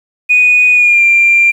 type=tone with pitch glide; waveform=sine; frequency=2476 to 2378 Hz; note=D#7 to D7; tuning=-9 to +21 cents; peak=-4 dBFS; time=0.29-1.52 s; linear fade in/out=20 ms; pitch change=-70 cents; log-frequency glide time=0.73-1.03 s; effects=tanh soft clip ceiling 0 dBFS + 7-bit